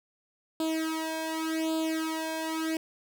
sawtooth tone with flanger, 320 Hz, D#4, 49 cents sharp, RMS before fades -31 dBFS, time 0.6-2.77 s, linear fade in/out 2 ms, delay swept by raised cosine 0.25 to 1.22 ms, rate 0.87 Hz, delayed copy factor +0.95, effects none

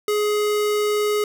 square tone, 419 Hz, G#4, 15 cents sharp, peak -19 dBFS, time 0.08-1.24 s, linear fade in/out 2 ms, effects none

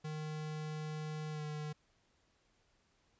square tone with pitch glide, 154 to 151.35 Hz, D#3 to D#3, -17 to -48 cents, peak -40 dBFS, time 0.04-1.73 s, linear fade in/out 10 ms, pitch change -31 cents, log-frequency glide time 1.31-1.42 s, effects pink hiss -74 dBFS RMS until 3.19 s + resampled to 16000 Hz

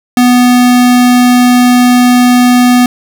square tone, 246.9 Hz, B3, in tune, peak -4 dBFS, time 0.17-2.86 s, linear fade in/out 2 ms, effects none

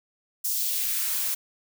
blue noise with high-pass filter sweep, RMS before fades -27 dBFS, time 0.44-1.35 s, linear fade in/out 10 ms, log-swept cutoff 6200 to 480 Hz, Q 1.1, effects none

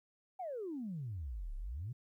sine exponential two-way sweep, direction down then up, 784 to 31.95 to 133.9 Hz, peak -38 dBFS, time 0.39-1.93 s, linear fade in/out 10 ms, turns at 1.55 s, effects tanh soft clip ceiling -34 dBFS + 13-bit

